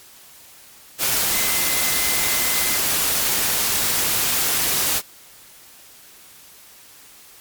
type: tone in noise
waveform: sine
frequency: 2058 Hz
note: C7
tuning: 29 cents flat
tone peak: -29 dBFS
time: 1.3-2.81 s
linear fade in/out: 50 ms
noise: white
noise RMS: -20 dBFS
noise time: 0.98-5.02 s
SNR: -12 dB
effects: white hiss -46 dBFS RMS until 7.4 s + MP3 96 kbps